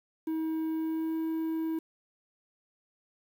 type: tone with pitch glide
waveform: triangle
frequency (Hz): 319.2 to 322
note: D#4 to E4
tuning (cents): +44 to -41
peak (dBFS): -27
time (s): 0.27-1.79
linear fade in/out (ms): 5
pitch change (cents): +15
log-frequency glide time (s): 0.68-1.18
effects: 9-bit